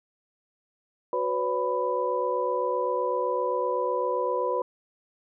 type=tone cluster; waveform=sine; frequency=370 / 499.2 / 567 / 993 Hz; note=F#4 / B4 / C#5 / B5; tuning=0 / +19 / +39 / +9 cents; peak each=-32 / -27 / -32 / -29 dBFS; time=1.13-4.62 s; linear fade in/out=2 ms; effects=none